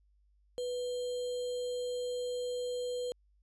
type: tone with sample-and-hold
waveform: sine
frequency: 493.9 Hz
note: B4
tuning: in tune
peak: -33 dBFS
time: 0.58-3.12 s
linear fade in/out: 0 ms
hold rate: 3675 Hz
effects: added 50 Hz sine -65 dBFS peak until 3.42 s + resampled to 24000 Hz